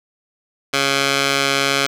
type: tone with band-pass filter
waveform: 15% pulse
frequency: 138.59 Hz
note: C#3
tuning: in tune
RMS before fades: -18 dBFS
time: 0.73-1.87 s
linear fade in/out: 10 ms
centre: 3300 Hz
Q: 0.68
effects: none